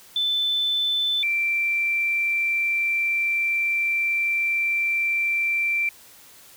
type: tone pair in turn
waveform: sine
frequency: 3520 / 2349 Hz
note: A7 / D7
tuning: 0 / 0 cents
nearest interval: perfect fifth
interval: 700 cents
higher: first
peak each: -20 dBFS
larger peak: neither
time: 0.16-1.23 / 1.23-5.89 s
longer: second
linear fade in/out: 2 ms
effects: white hiss -49 dBFS RMS until 6.56 s